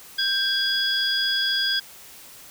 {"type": "tone cluster", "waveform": "sine", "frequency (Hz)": [1579, 3350, 4898], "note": ["G6", "G#7", "D#8"], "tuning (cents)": [12, 14, -28], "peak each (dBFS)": [-25, -23, -25], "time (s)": [0.18, 1.8], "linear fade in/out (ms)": 10, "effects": ["tanh soft clip ceiling -12 dBFS", "white hiss -45 dBFS RMS until 2.5 s"]}